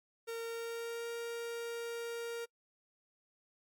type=tone with pitch glide; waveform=45% pulse; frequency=460 to 467 Hz; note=A#4 to A#4; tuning=-23 to +3 cents; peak=-38 dBFS; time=0.27-2.46 s; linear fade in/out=20 ms; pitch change=+26 cents; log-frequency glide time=0.41-1.1 s; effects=noise-tail reverb RT60 0.1 s tail -26 dB re dry + MP3 96 kbps